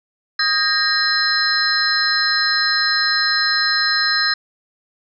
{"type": "tone cluster", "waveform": "sine", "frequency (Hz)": [1250, 1610, 1860, 4124, 5210], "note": ["D#6", "G6", "A#6", "C8", "E8"], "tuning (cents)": [8, 46, -4, -26, -21], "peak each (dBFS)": [-25, -21, -22, -19, -22], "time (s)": [0.39, 4.34], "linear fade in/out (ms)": 5, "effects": []}